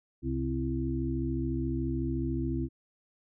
harmonic tone with a mistuned harmonic, 65 Hz, C2, 11 cents flat, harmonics 1 / 2 / 4 / 5, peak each -34 / -34 / -34 / -34 dBFS, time 0.22-2.69 s, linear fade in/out 50 ms, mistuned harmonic 5, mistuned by +47 cents, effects none

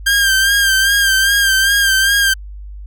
sawtooth tone with vibrato, 1590 Hz, G6, 24 cents sharp, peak -7 dBFS, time 0.06-2.34 s, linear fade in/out 10 ms, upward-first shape sine, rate 2.5 Hz, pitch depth 46 cents each way, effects added 50 Hz sine -28 dBFS peak until 2.86 s

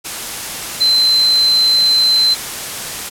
sine tone in noise, 4078 Hz, C8, 45 cents flat, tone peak -9 dBFS, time 0.8-2.35 s, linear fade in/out 20 ms, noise white, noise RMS -24 dBFS, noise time 0.04-3.1 s, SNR +12 dB, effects low-pass 12000 Hz 12 dB/octave

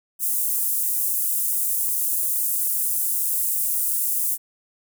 pink high-pass noise, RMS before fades -23 dBFS, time 0.19-4.38 s, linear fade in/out 50 ms, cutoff 9700 Hz, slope 24 dB/octave, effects none

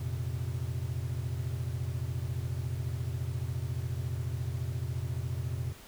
triangle chord, F suspended fourth, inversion none, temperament equal, 87.31 / 116.54 / 130.81 Hz, F2 / Bb2 / C3, 0 / 0 / 0 cents, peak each -34 dBFS, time 0-5.73 s, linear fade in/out 10 ms, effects pink hiss -52 dBFS RMS until 5.87 s

